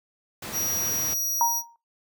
pink noise, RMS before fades -35 dBFS, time 0.42-1.14 s, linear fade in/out 5 ms
sawtooth tone, 5760 Hz, F#8, 47 cents flat, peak -21 dBFS, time 0.52-1.63 s, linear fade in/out 50 ms
sine tone with exponential decay, 932.3 Hz, A#5, in tune, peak -16 dBFS, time 1.41-1.76 s, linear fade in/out 1 ms, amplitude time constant 75 ms
effects noise-tail reverb RT60 0.2 s tail -18 dB re dry + high-pass 100 Hz 12 dB/octave

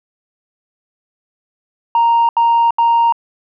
sine tone bursts, 931 Hz, A#5, 2 cents flat, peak -7 dBFS, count 3, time 1.95-3.124 s, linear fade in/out 2 ms, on 340 ms, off 77 ms, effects tanh soft clip ceiling -7 dBFS

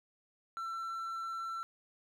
triangle tone with vibrato, 1344 Hz, E6, 33 cents sharp, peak -35 dBFS, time 0.57-1.63 s, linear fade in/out 0 ms, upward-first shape triangle, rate 18 Hz, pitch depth 8 cents each way, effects none

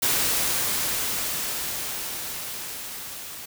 white noise with level ramp, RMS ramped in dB -22 to -38 dBFS, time 0.02-3.46 s, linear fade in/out 10 ms, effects none

